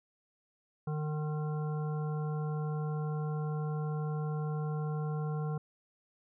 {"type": "harmonic tone", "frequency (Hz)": 152.1, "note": "D#3", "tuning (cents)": -39, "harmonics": [1, 3, 5, 7, 9], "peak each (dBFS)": [-32, -42, -46, -49, -51], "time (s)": [0.87, 5.58], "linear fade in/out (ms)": 5, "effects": []}